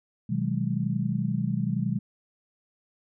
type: chord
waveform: sine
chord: G# minor seventh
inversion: first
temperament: just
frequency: 124.59 / 155.74 / 186.89 / 207.7 Hz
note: B2 / D#3 / F#3 / G#3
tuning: +16 / +2 / +18 / 0 cents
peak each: -30 dBFS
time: 0.29-1.99 s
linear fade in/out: 10 ms
effects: none